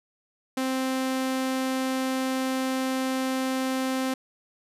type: tone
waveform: sawtooth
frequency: 261.6 Hz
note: C4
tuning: in tune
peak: -21 dBFS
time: 0.57-4.14 s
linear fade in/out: 5 ms
effects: resampled to 32000 Hz